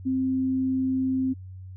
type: tone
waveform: sine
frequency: 261.6 Hz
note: C4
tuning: in tune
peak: -22 dBFS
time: 0.05-1.34 s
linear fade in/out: 20 ms
effects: added 93 Hz sine -38 dBFS peak until 1.76 s